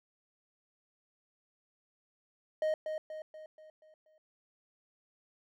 triangle tone with echo, 622.3 Hz, D#5, in tune, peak -26 dBFS, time 2.62-2.74 s, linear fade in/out 2 ms, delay 240 ms, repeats 6, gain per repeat -6 dB, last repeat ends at 4.18 s, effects none

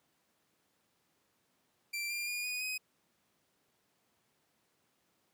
sawtooth tone with pitch steps, 2352 / 2392 / 2432 / 2473 / 2515 Hz, D7 / D7 / D#7 / D#7 / D#7, +2 / +31 / -40 / -11 / +18 cents, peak -32 dBFS, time 1.93-2.78 s, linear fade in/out 10 ms, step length 170 ms, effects pink hiss -75 dBFS RMS until 5.33 s + high-pass 150 Hz 12 dB/octave

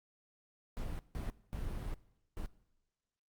brown noise bursts at uneven times, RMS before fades -39 dBFS, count 4, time 0.77-0.99 / 1.15-1.3 / 1.53-1.94 / 2.37-2.46 s, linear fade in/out 0 ms, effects noise-tail reverb RT60 1.0 s tail -20 dB re dry + Opus 48 kbps

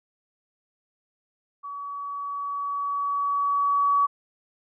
sine tone with level ramp, 1135 Hz, C#6, 41 cents sharp, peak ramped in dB -33 to -17 dBFS, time 1.63-4.07 s, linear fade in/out 20 ms, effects none

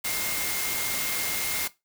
sine tone in noise, 2125 Hz, C7, 26 cents sharp, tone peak -35 dBFS, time 0.04-1.68 s, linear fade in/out 10 ms, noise white, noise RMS -29 dBFS, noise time 0.04-1.68 s, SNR -9 dB, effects noise-tail reverb RT60 0.2 s tail -17 dB re dry

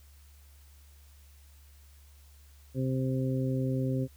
harmonic tone, 130.9 Hz, C3, 1 cent sharp, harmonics 1 / 2 / 3 / 4, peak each -29 / -32 / -38 / -38 dBFS, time 2.74-4.08 s, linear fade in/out 50 ms, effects added 71 Hz sine -53 dBFS peak until 4.16 s + white hiss -63 dBFS RMS until 4.16 s

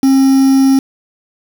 triangle tone with quantisation, 268.4 Hz, C4, 44 cents sharp, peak -4 dBFS, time 0.03-0.79 s, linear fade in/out 2 ms, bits 4, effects none

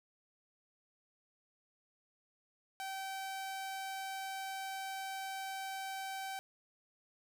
sawtooth tone, 772 Hz, G5, 27 cents flat, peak -36 dBFS, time 2.8-6.39 s, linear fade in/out 0 ms, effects none

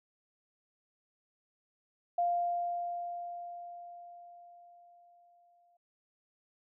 sine tone with exponential decay, 698 Hz, F5, 1 cent flat, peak -26 dBFS, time 2.18-5.77 s, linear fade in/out 5 ms, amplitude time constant 780 ms, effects none

